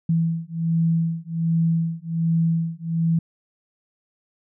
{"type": "beating tone pair", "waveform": "sine", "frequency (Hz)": [164.4, 165.7], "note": ["E3", "E3"], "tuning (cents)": [-4, 9], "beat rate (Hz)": 1.3, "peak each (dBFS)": [-22, -22], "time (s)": [0.09, 3.19], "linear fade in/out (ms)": 5, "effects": []}